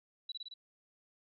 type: tone with echo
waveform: sine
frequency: 3935 Hz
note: B7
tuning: 7 cents flat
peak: -37 dBFS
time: 0.29-0.32 s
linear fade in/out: 5 ms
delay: 55 ms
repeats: 4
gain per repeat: -2 dB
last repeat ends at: 0.54 s
effects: MP3 32 kbps